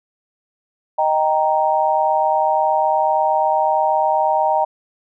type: chord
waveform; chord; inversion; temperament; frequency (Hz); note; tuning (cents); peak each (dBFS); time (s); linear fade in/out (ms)
sine; Eb major; none; equal; 622.3 / 784 / 932.3; Eb5 / G5 / Bb5; 0 / 0 / 0; -19 / -18 / -18; 0.98-4.65; 10
effects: none